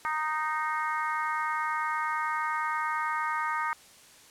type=harmonic tone; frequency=309.6 Hz; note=D#4; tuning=9 cents flat; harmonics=3 / 4 / 5 / 6 / 7; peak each=-32 / -31 / -36 / -37 / -39 dBFS; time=0.05-3.73 s; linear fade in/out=0 ms; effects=white hiss -54 dBFS RMS until 4.3 s + low-pass 10000 Hz 12 dB/octave